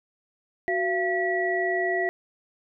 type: tone cluster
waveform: sine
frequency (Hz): 371.1 / 684 / 1939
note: F#4 / F5 / B6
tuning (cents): +5 / -36 / -32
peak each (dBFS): -27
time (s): 0.68-2.09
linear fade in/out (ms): 0
effects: none